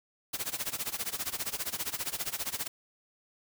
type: noise with tremolo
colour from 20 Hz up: white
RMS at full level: -32 dBFS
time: 0.33-2.68 s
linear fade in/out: 10 ms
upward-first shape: sine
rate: 15 Hz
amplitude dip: 90%
effects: none